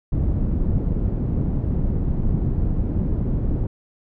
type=low-pass noise; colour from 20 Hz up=pink; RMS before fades=-21 dBFS; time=0.12-3.67 s; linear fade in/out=5 ms; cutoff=230 Hz; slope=12 dB/octave; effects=none